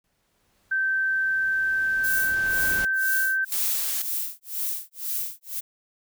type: noise with exponential growth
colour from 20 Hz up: pink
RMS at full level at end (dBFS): -33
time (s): 0.04-2.85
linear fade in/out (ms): 2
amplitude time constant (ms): 610
type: tone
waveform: sine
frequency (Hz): 1553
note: G6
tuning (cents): -17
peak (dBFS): -21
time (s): 0.71-3.45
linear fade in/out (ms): 10
type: noise with tremolo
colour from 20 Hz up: violet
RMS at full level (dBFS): -27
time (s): 2.03-5.61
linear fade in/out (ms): 20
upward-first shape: sine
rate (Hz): 2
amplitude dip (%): 100
type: noise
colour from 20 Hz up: blue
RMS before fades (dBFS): -27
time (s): 3.52-4.02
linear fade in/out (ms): 2
effects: none